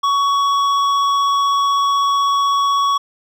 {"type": "tone with hard clipping", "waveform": "sine", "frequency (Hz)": 1121, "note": "C#6", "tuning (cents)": 19, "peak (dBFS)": -15, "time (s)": [0.03, 2.98], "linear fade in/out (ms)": 10, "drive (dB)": 9, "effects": []}